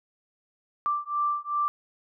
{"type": "beating tone pair", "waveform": "sine", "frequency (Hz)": [1174.7, 1177.3], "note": ["D6", "D6"], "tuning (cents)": [0, 4], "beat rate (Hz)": 2.6, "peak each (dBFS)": -28, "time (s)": [0.86, 1.68], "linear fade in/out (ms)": 0, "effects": []}